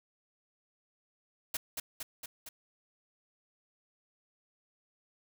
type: noise with echo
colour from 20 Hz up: white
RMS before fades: -34 dBFS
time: 1.54-1.57 s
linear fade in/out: 5 ms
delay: 230 ms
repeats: 4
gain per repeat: -3 dB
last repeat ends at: 2.49 s
effects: none